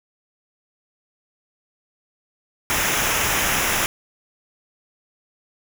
pink noise with comb filter, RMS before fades -21 dBFS, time 2.7-3.86 s, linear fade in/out 0 ms, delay 0.23 ms, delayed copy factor -0.65, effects none

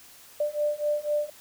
sine beating tone pair, 591 / 595 Hz, D5 / D5, +11 / +22 cents, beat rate 4 Hz, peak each -28 / -27 dBFS, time 0.4-1.3 s, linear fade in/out 5 ms, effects white hiss -51 dBFS RMS until 1.4 s

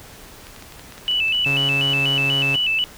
clicks, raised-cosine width 0.2 ms, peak -22 dBFS, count 10, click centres 0.469 / 0.563 / 0.624 / 0.723 / 0.795 / 0.923 / 0.98 / 1.113 / 1.283 / 1.348 s
sine tone with vibrato, 2794 Hz, F7, in tune, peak -17 dBFS, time 1.08-2.84 s, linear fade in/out 0 ms, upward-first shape square, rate 4.1 Hz, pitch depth 100 cents each way
sawtooth tone with pitch glide, 138.8 to 137.76 Hz, C#3 to C#3, +3 to -10 cents, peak -20 dBFS, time 1.46-2.56 s, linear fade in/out 5 ms, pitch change -13 cents, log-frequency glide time 1.77-2.33 s
effects pink hiss -42 dBFS RMS until 2.97 s

